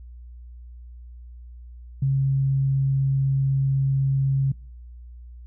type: tone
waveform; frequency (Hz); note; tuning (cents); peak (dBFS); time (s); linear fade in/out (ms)
sine; 136; C#3; -33; -18; 2.02-4.52; 5
effects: noise-tail reverb RT60 0.5 s tail -25 dB re dry + added 60 Hz sine -39 dBFS peak until 5.46 s